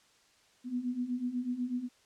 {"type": "beating tone pair", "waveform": "sine", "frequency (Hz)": [242.1, 250.2], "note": ["B3", "B3"], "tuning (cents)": [-34, 23], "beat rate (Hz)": 8.1, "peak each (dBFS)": [-37, -33], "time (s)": [0.64, 1.89], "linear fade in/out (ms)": 50, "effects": ["white hiss -65 dBFS RMS until 2.05 s", "low-pass 7000 Hz 12 dB/octave"]}